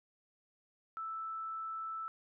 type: tone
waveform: sine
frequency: 1318.5 Hz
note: E6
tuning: in tune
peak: -38 dBFS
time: 0.97-2.08 s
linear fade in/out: 0 ms
effects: none